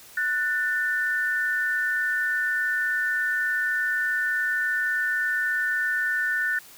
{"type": "tone pair together", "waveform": "sine", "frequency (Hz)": [1480, 1788.3], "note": ["F#6", "A6"], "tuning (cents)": [0, 28], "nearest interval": "minor third", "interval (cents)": 328, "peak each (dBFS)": -25, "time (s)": [0.17, 6.59], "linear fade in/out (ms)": 5, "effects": ["white hiss -48 dBFS RMS until 6.77 s"]}